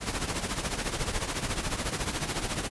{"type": "noise with tremolo", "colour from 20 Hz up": "pink", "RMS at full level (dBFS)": -28, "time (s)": [0, 2.7], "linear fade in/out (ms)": 50, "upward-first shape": "triangle", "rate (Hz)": 14, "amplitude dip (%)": 75, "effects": ["resampled to 24000 Hz"]}